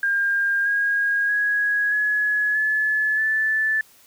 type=tone with pitch steps; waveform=sine; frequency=1606 / 1634.1 / 1662.6 / 1691.7 / 1721.3 / 1751.4 Hz; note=G6 / G#6 / G#6 / G#6 / A6 / A6; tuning=+41 / -28 / +1 / +31 / -38 / -8 cents; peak=-18 dBFS; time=0.03-3.81 s; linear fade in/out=2 ms; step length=630 ms; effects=white hiss -53 dBFS RMS until 4.06 s